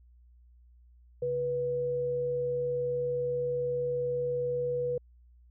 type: tone pair together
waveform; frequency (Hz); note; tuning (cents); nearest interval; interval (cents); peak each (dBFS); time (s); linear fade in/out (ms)
sine; 137.6 / 489.7; C#3 / B4; -12 / -15; octave + minor seventh; 2197; -40 / -28; 1.22-4.98; 5
effects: added 60 Hz sine -55 dBFS peak until 5.5 s